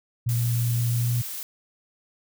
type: tone with pitch glide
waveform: sine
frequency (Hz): 118.8 to 119.9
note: A#2 to A#2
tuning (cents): +33 to +49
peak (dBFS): -21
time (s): 0.26-1.22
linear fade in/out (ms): 10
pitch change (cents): +16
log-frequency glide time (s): 0.76-1.1
type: noise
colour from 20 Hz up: blue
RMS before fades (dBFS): -34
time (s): 0.29-1.43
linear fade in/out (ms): 0
effects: none